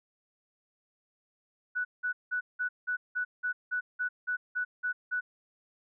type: tone bursts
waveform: sine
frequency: 1480 Hz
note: F#6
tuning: in tune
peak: -28 dBFS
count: 13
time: 1.75-5.21 s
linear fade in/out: 20 ms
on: 100 ms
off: 180 ms
effects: none

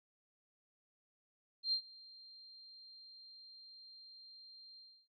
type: tone with ADSR envelope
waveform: sine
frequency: 4179 Hz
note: C8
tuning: 3 cents flat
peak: -30 dBFS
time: 1.63-5.08 s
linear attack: 96 ms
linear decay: 84 ms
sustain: -24 dB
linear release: 300 ms
effects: AAC 48 kbps

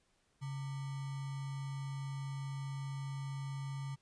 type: tone with sample-and-hold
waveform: sine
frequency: 137.6 Hz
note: C#3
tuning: 12 cents flat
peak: -38 dBFS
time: 0.41-3.96 s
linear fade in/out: 20 ms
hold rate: 1050 Hz
effects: pink hiss -75 dBFS RMS until 4.01 s + resampled to 22050 Hz

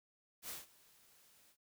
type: noise with ADSR envelope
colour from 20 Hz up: white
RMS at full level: -44 dBFS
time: 0.42-1.57 s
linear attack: 70 ms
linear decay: 170 ms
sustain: -23 dB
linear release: 75 ms
effects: none

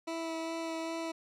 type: tone with vibrato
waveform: 20% pulse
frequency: 327.3 Hz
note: E4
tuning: 12 cents flat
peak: -30 dBFS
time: 0.07-1.12 s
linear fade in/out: 10 ms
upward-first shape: sine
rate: 2.5 Hz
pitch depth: 12 cents each way
effects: low-pass 8000 Hz 12 dB/octave

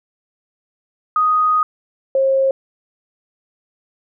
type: tone pair in turn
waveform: sine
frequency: 1246 / 536.7 Hz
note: D#6 / C5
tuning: +2 / +44 cents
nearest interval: octave + minor third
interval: 1458 cents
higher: first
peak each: -12 dBFS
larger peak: neither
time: 1.16-1.63 / 2.15-2.51 s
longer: first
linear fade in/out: 2 ms
effects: none

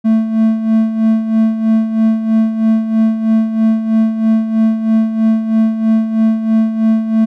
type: tone with tremolo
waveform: triangle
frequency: 221.8 Hz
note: A3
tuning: 14 cents sharp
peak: -5 dBFS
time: 0.04-7.26 s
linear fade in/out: 20 ms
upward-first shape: sine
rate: 3.1 Hz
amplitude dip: 65%
effects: none

